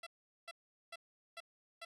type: tone bursts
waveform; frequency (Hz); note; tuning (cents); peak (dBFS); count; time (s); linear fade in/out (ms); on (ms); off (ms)
10% pulse; 671; E5; +31; -37; 5; 0.03-1.85; 5; 36; 410
effects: low-pass 9000 Hz 12 dB/octave